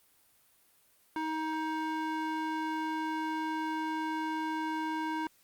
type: tone with band-pass filter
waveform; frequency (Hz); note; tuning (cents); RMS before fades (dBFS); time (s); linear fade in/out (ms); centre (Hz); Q
square; 315.1; D#4; +22; -34; 1.16-5.27; 2; 1000; 1
effects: white hiss -66 dBFS RMS until 5.43 s + Opus 32 kbps